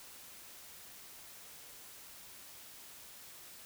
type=silence; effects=white hiss -53 dBFS RMS until 3.65 s